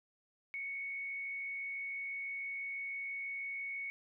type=tone with frequency modulation; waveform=sine; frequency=2217 Hz; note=C#7; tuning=in tune; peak=-38 dBFS; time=0.54-3.9 s; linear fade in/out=0 ms; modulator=59.9 Hz; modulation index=0.51; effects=none